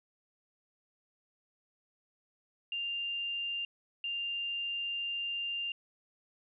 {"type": "tone bursts at uneven times", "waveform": "sine", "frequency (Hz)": 2794, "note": "F7", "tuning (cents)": 0, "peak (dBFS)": -33, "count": 2, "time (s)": [[2.72, 3.65], [4.04, 5.72]], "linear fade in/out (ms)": 2, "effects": []}